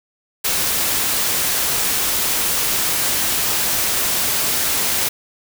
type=noise; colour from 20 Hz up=white; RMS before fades=-19 dBFS; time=0.44-5.09 s; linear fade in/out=10 ms; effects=none